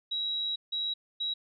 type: tone bursts at uneven times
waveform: sine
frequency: 3865 Hz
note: B7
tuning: 38 cents flat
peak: -29 dBFS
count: 3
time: 0.11-0.56 / 0.72-0.94 / 1.2-1.34 s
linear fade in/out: 10 ms
effects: none